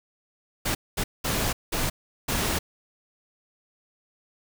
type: noise bursts at uneven times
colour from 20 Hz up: pink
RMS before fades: -26 dBFS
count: 5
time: 0.65-0.75 / 0.97-1.04 / 1.24-1.53 / 1.72-1.9 / 2.28-2.59 s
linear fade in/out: 10 ms
effects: none